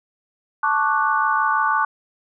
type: chord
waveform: sine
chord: D major seventh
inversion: second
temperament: equal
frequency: 880 / 1108.7 / 1174.7 / 1480 Hz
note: A5 / C#6 / D6 / F#6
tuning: 0 / 0 / 0 / 0 cents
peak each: -22 dBFS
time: 0.63-1.85 s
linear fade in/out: 5 ms
effects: none